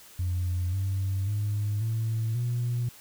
sine tone with pitch steps, 89.4 / 96.37 / 103.89 / 111.99 / 120.72 Hz, F2 / G2 / G#2 / A2 / B2, +41 / -29 / +1 / +31 / -39 cents, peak -24 dBFS, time 0.19-2.89 s, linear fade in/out 5 ms, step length 540 ms, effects tanh soft clip ceiling -22 dBFS + white hiss -51 dBFS RMS until 3 s

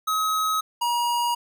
square tone pair in turn, 1274 / 954.4 Hz, D#6 / A#5, +41 / +41 cents, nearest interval perfect fourth, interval 500 cents, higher first, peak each -22 dBFS, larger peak neither, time 0.07-0.61 / 0.81-1.35 s, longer neither, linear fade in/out 10 ms, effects none

